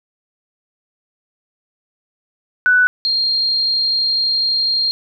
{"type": "tone pair in turn", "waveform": "sine", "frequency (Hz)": [1489, 4212], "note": ["F#6", "C8"], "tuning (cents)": [11, 11], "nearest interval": "octave + tritone", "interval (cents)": 1800, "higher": "second", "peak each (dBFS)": [-9, -14], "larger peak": "first", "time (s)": [[2.66, 2.87], [3.05, 4.91]], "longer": "second", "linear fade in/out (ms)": 0, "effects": []}